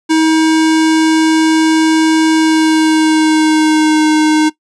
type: tone with pitch glide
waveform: square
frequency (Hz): 318.2 to 309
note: D#4 to D#4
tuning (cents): +39 to -12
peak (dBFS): -8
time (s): 0.09-4.5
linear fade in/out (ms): 20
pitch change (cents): -51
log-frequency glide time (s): 2.33-4.07
effects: noise-tail reverb RT60 0.1 s tail -18 dB re dry + resampled to 22050 Hz